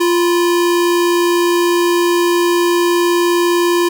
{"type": "tone pair together", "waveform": "square", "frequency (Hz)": [347.9, 984], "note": ["F4", "B5"], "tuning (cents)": [-7, -7], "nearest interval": "octave + tritone", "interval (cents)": 1800, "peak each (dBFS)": [-12, -23], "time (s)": [0, 3.89], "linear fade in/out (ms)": 10, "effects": []}